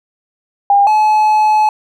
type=tone pair in turn; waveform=sine / triangle; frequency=805 / 856.3 Hz; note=G5 / A5; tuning=+46 / -47 cents; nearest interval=minor second; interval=107 cents; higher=second; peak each=-6 dBFS; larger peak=neither; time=0.7-0.87 / 0.87-1.69 s; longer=second; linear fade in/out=2 ms; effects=none